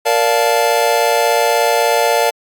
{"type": "chord", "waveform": "square", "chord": "Bb major seventh", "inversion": "none", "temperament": "just", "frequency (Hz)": [466.2, 582.7, 699.2, 874.1], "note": ["Bb4", "D5", "F5", "A5"], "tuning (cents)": [0, -14, 2, -12], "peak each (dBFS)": -18, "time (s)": [0.05, 2.31], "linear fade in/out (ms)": 20, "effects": ["AAC 64 kbps"]}